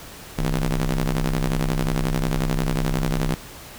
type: ring-modulated tone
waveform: sawtooth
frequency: 65.41 Hz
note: C2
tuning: in tune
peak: -13 dBFS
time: 0.38-3.35 s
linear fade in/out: 10 ms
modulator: 92.5 Hz
effects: pink hiss -40 dBFS RMS until 3.78 s